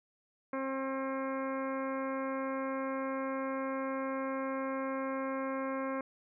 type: harmonic tone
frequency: 267.3 Hz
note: C4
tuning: 37 cents sharp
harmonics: 1 / 2 / 3 / 4 / 5 / 6 / 7 / 8 / 9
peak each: -37 / -37 / -49 / -40 / -47 / -47 / -55 / -49 / -56 dBFS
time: 0.53-6.01 s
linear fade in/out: 2 ms
effects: none